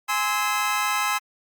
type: chord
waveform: 25% pulse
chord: Ab augmented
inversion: none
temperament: just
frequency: 830.6 / 1038.3 / 1297.8 Hz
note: Ab5 / C6 / E6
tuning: 0 / -14 / -27 cents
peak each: -24 / -22 / -22 dBFS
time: 0.08-1.19 s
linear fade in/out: 20 ms
effects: Opus 48 kbps